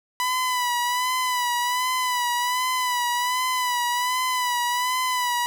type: tone with vibrato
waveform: sawtooth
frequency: 992 Hz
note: B5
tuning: 7 cents sharp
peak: -18 dBFS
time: 0.2-5.46 s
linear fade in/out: 0 ms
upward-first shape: sine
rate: 1.3 Hz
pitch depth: 47 cents each way
effects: none